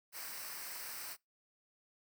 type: noise with comb filter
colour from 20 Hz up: white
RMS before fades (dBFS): -45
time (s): 0.12-1.17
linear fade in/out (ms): 50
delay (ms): 0.29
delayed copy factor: -0.65
effects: noise-tail reverb RT60 0.2 s tail -25 dB re dry